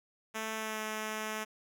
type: tone with pitch glide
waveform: 5% pulse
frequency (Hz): 220 to 216.5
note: A3 to A3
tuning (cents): 0 to -28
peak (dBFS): -24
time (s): 0.34-1.45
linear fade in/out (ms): 20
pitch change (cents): -28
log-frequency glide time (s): 0.55-0.8
effects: none